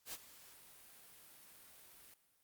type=noise with ADSR envelope; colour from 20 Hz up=white; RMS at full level=-44 dBFS; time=0.05-2.14 s; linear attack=82 ms; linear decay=35 ms; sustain=-16 dB; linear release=3 ms; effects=white hiss -75 dBFS RMS until 2.43 s + Opus 48 kbps